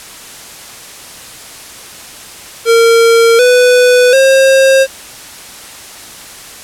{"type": "tone with pitch steps", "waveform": "square", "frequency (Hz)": [460.3, 496.2, 534.9], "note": ["A#4", "B4", "C5"], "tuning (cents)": [-22, 8, 38], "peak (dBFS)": -5, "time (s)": [2.65, 4.87], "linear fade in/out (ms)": 50, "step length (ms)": 740, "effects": ["white hiss -31 dBFS RMS until 6.63 s", "low-pass 11000 Hz 12 dB/octave"]}